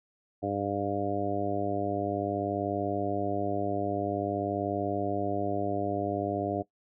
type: harmonic tone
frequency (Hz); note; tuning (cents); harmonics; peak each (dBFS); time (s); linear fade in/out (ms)
100.5; G2; +44; 1 / 2 / 3 / 4 / 5 / 6 / 7; -38 / -39 / -33 / -36 / -39 / -35 / -34; 0.42-6.63; 20
effects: noise-tail reverb RT60 0.1 s tail -17 dB re dry